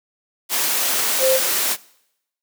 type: tone in noise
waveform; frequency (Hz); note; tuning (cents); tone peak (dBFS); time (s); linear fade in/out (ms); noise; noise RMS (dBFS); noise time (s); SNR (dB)
sine; 524; C5; +2; -14; 1.19-1.4; 50; white; -20; 0.49-1.77; +3
effects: noise-tail reverb RT60 0.8 s tail -22 dB re dry + high-pass 300 Hz 12 dB/octave